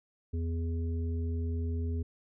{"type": "harmonic tone", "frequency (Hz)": 83, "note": "E2", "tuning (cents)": 12, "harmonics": [1, 3, 5], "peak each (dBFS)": [-30, -40, -44], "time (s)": [0.33, 2.03], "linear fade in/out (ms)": 10, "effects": []}